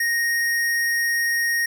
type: tone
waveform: square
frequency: 1864.7 Hz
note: A#6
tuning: in tune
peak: -20 dBFS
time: 0-1.66 s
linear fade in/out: 5 ms
effects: none